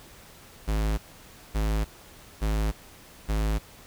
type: tone bursts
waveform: square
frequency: 53.2 Hz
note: G#1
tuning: 42 cents sharp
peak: -24 dBFS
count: 4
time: 0.67-3.59 s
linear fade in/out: 20 ms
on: 310 ms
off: 560 ms
effects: pink hiss -50 dBFS RMS until 3.86 s